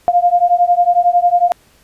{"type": "beating tone pair", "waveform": "sine", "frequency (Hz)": [698.5, 709.5], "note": ["F5", "F5"], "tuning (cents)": [0, 27], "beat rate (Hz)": 11, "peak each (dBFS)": -12, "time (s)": [0.08, 1.52], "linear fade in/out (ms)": 0, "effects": ["pink hiss -51 dBFS RMS until 1.83 s", "resampled to 32000 Hz"]}